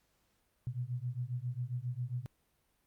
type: beating tone pair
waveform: sine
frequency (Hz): 120 / 127.4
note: B2 / C3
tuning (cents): -49 / -46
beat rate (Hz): 7.4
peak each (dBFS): -38 / -38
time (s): 0.67-2.26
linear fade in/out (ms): 0
effects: pink hiss -75 dBFS RMS until 2.86 s + Opus 48 kbps